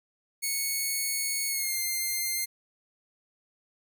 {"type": "tone with pitch glide", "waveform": "5% pulse", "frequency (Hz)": [2209, 2101], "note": ["C#7", "C7"], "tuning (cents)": [-7, 7], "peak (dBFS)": -18, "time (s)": [0.42, 2.46], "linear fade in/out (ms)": 20, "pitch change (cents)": -86, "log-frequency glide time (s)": [1.48, 1.77], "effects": []}